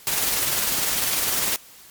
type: noise with tremolo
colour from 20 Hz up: white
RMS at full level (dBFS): -21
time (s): 0.07-1.56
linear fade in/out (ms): 0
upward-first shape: triangle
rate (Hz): 20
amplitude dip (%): 40
effects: white hiss -47 dBFS RMS until 1.9 s + MP3 96 kbps